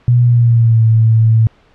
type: tone with pitch glide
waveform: sine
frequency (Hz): 121.5 to 112.06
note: B2 to A2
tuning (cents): -28 to +32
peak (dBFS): -6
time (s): 0.08-1.47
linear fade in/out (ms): 0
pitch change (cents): -140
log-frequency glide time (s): 0.23-0.84
effects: pink hiss -50 dBFS RMS until 1.74 s + low-pass 3000 Hz 12 dB/octave